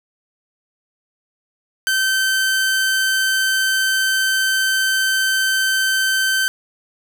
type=tone; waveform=sawtooth; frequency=1545 Hz; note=G6; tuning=26 cents flat; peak=-12 dBFS; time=1.87-6.48 s; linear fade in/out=0 ms; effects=none